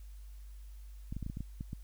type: clicks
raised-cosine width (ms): 5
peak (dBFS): -27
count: 9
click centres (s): 1.125 / 1.166 / 1.227 / 1.264 / 1.299 / 1.371 / 1.406 / 1.609 / 1.731
effects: added 50 Hz sine -46 dBFS peak until 1.83 s + white hiss -67 dBFS RMS until 1.83 s